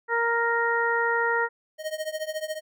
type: harmonic tone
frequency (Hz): 466.2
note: A#4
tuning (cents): 0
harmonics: 1 / 2 / 3 / 4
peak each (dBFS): -27 / -27 / -27 / -27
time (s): 0.08-1.49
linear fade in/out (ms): 50
type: tone with tremolo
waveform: square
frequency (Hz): 623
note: D#5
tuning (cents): +2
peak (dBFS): -26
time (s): 1.78-2.61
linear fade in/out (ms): 50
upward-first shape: triangle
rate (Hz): 14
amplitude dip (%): 95
effects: none